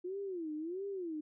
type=tone with vibrato; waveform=sine; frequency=348.5 Hz; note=F4; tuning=4 cents flat; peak=-37 dBFS; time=0.04-1.21 s; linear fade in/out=10 ms; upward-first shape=sine; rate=1.5 Hz; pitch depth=240 cents each way; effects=none